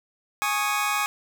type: chord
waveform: 25% pulse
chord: Ab suspended fourth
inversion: none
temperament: just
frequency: 830.6 / 1107.5 / 1245.9 Hz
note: Ab5 / Db6 / Eb6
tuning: 0 / -2 / +2 cents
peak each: -24 dBFS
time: 0.42-1.06 s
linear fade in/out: 0 ms
effects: none